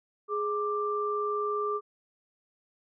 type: tone pair together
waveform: sine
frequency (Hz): 417.3 / 1180.3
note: G#4 / D6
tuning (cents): +8 / +8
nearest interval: octave + tritone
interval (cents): 1800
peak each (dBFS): -30 / -30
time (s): 0.28-1.81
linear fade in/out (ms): 50
effects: none